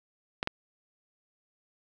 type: clicks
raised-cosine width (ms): 0.3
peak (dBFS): -13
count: 2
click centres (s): 0.429 / 0.474
effects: none